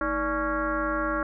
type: tone with frequency modulation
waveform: sine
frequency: 849 Hz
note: G#5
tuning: 38 cents sharp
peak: -24 dBFS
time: 0.01-1.23 s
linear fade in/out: 2 ms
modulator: 267 Hz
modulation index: 2.7
effects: none